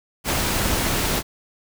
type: noise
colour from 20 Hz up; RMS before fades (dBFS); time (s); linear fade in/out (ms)
pink; -22; 0.24-1.23; 50
effects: none